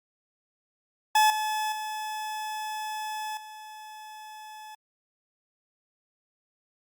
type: tone with level steps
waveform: 40% pulse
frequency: 860 Hz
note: A5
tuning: 40 cents flat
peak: -17 / -26 / -31 / -41 dBFS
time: 1.15-4.75 s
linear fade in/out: 5 ms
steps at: 1.3 / 1.72 / 3.37 s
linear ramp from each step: 2 ms
effects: Opus 48 kbps